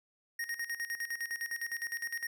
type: tone with tremolo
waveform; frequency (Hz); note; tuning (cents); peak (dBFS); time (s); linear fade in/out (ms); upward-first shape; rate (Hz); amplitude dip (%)
square; 1864.7; A#6; 0; -34; 0.39-2.27; 5; square; 9.8; 75
effects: none